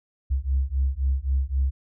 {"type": "beating tone pair", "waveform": "sine", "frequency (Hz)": [65.41, 69.21], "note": ["C2", "C#2"], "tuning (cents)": [0, -2], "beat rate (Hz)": 3.8, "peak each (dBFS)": -23, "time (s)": [0.3, 1.71], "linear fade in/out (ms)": 20, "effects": ["tanh soft clip ceiling -15 dBFS"]}